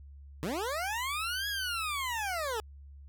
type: linear two-way sweep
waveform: 20% pulse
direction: up then down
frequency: 140 to 1678 to 416.7 Hz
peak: -27 dBFS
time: 0.43-2.6 s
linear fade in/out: 0 ms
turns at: 1.48 s
effects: added 70 Hz sine -47 dBFS peak until 3.08 s